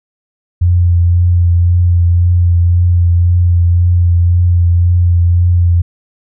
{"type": "tone with vibrato", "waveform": "sine", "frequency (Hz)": 87.31, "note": "F2", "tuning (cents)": 0, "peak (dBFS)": -6, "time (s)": [0.61, 5.82], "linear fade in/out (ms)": 10, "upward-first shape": "triangle", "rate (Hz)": 1.9, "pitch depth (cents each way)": 23, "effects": []}